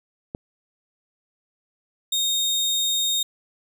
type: click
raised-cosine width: 2 ms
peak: -16 dBFS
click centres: 0.349 s
type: tone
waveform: 30% pulse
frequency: 3700 Hz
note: A#7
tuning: 14 cents flat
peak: -18 dBFS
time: 2.12-3.23 s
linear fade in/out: 5 ms
effects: none